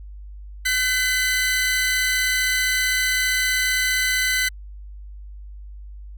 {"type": "tone pair together", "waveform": "sawtooth", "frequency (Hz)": [1521.6, 2017], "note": ["F#6", "B6"], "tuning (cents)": [48, 36], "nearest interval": "perfect fourth", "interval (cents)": 488, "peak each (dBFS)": [-20, -17], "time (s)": [0.65, 4.49], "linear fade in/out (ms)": 10, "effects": ["added 50 Hz sine -35 dBFS peak until 6.17 s"]}